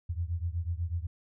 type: beating tone pair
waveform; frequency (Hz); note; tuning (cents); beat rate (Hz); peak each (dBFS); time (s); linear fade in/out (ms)
sine; 82.41 / 90.51; E2 / F#2; 0 / -38; 8.1; -32 / -34; 0.09-1.07; 10
effects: none